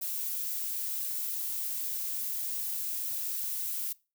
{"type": "noise", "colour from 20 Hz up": "violet", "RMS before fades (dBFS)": -34, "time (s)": [0.01, 3.93], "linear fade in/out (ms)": 10, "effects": ["noise-tail reverb RT60 0.3 s tail -22 dB re dry"]}